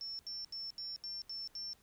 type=tone bursts; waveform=sine; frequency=5400 Hz; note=E8; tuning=41 cents sharp; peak=-40 dBFS; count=7; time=0.01-1.732 s; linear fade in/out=0 ms; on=180 ms; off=77 ms; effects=pink hiss -68 dBFS RMS until 1.82 s